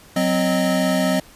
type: tone cluster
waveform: square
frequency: 184.8 / 259.8 / 618 Hz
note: F#3 / C4 / D#5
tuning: -2 / -12 / -12 cents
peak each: -22 dBFS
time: 0.16-1.2 s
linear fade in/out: 5 ms
effects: pink hiss -47 dBFS RMS until 1.35 s + resampled to 32000 Hz